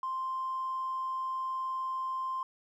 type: tone with tanh clipping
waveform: triangle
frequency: 1046.5 Hz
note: C6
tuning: in tune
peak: -31 dBFS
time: 0.03-2.43 s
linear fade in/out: 2 ms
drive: 1 dB
effects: none